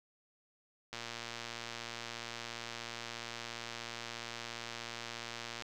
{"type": "click train", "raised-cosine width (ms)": 0.2, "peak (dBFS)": -24, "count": 550, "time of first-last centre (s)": [0.93, 5.622], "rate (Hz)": 117, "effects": []}